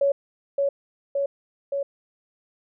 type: tone with echo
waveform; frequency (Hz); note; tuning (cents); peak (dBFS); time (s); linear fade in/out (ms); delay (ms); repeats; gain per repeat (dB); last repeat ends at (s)
sine; 559; C#5; +14; -17; 0.01-0.12; 5; 570; 3; -2; 1.83
effects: none